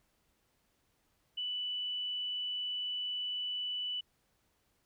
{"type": "tone", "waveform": "sine", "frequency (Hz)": 2974, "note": "F#7", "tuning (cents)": 8, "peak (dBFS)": -34, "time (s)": [1.37, 4.01], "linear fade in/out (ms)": 10, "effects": ["pink hiss -75 dBFS RMS until 4.85 s"]}